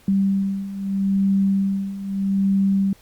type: beating tone pair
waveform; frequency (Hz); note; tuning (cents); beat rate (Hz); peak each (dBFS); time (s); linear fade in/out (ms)
sine; 195 / 195.79; G3 / G3; -9 / -2; 0.79; -23 / -19; 0.08-2.93; 2
effects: pink hiss -53 dBFS RMS until 3.01 s + Opus 48 kbps